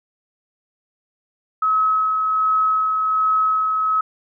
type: tone with tremolo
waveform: sine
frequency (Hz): 1283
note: E6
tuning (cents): -47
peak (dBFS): -14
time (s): 1.62-4.01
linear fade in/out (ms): 5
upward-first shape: sine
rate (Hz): 1.3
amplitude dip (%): 30
effects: none